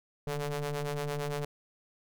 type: ring-modulated tone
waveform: sawtooth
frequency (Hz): 144.3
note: D3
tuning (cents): -30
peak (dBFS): -25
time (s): 0.27-1.45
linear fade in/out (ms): 2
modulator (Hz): 293
effects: none